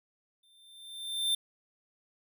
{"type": "tone with exponential growth", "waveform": "square", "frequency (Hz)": 3578, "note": "A7", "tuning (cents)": 28, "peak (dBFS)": -25, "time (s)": [0.43, 1.35], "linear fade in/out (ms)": 5, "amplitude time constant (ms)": 200, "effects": []}